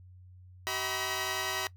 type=tone cluster; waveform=10% pulse; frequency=381.2 / 639 / 953 / 1003 Hz; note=G4 / D#5 / A#5 / B5; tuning=-48 / +46 / +38 / +26 cents; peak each=-29 dBFS; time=0.67-1.67 s; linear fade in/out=0 ms; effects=noise-tail reverb RT60 0.1 s tail -20 dB re dry + added 91 Hz sine -50 dBFS peak until 1.76 s

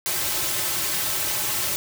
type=noise with comb filter; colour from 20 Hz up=white; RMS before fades=-25 dBFS; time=0.06-1.76 s; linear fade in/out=0 ms; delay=4.2 ms; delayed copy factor=-0.95; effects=none

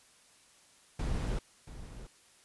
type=noise with echo; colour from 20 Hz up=brown; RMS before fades=-33 dBFS; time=0.99-1.39 s; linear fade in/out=5 ms; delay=680 ms; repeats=1; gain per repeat=-13 dB; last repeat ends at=2.07 s; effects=white hiss -62 dBFS RMS until 2.44 s + resampled to 24000 Hz

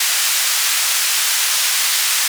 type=band-pass noise; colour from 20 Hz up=white; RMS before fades=-17 dBFS; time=0-2.28 s; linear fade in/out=5 ms; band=1300 to 9700 Hz; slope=12 dB/octave; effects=none

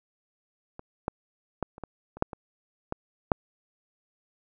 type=clicks; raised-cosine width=1 ms; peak=-26 / -13 / -14 / -30 / -21 / -29 / -8 / -23 / -16 / -6 dBFS; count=10; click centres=0.794 / 1.081 / 1.627 / 1.781 / 1.837 / 2.17 / 2.224 / 2.332 / 2.924 / 3.318 s; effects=none

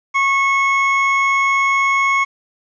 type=tone pair together; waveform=triangle; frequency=1096 / 2192 Hz; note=C#6 / C#7; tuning=-20 / -20 cents; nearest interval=octave; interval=1200 cents; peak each=-14 dBFS; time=0.14-2.25 s; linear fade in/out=20 ms; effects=resampled to 16000 Hz + 8-bit

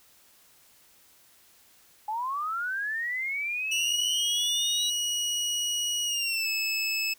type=linear sweep; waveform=sine; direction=up; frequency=830.6 to 3926 Hz; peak=-28 dBFS; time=2.08-4.9 s; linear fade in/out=5 ms
type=tone with pitch glide; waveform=25% pulse; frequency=2906 to 2604 Hz; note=F#7 to E7; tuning=-32 to -22 cents; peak=-23 dBFS; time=3.71-7.14 s; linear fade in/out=10 ms; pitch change=-190 cents; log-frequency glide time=6.05-6.49 s
effects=white hiss -59 dBFS RMS until 7.18 s

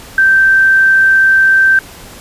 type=tone; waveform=sine; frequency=1561 Hz; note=G6; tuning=8 cents flat; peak=-5 dBFS; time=0.18-1.79 s; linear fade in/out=2 ms; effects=pink hiss -34 dBFS RMS until 2.2 s + resampled to 32000 Hz

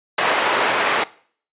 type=band-pass noise; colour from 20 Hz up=pink; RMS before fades=-19 dBFS; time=0.18-1.04 s; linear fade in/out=5 ms; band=570 to 2600 Hz; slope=12 dB/octave; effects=noise-tail reverb RT60 0.5 s tail -20 dB re dry + resampled to 8000 Hz

